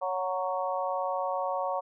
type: harmonic tone with a mistuned harmonic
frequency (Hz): 185.4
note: F#3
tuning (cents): +4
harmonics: 3 / 4 / 5 / 6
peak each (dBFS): -32 / -33 / -34 / -35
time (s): 0.01-1.81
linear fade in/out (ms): 20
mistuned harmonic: 4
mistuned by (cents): -16
effects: none